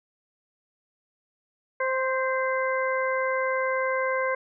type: harmonic tone with a mistuned harmonic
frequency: 523.3 Hz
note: C5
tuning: in tune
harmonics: 1 / 2 / 3 / 4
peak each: -26 / -29 / -31 / -32 dBFS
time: 1.8-4.35 s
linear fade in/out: 5 ms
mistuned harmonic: 4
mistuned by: -27 cents
effects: none